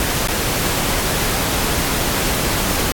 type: noise with dropouts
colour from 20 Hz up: pink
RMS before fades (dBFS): -19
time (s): 0-2.92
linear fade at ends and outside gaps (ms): 1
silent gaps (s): 0.274-0.284
effects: AAC 64 kbps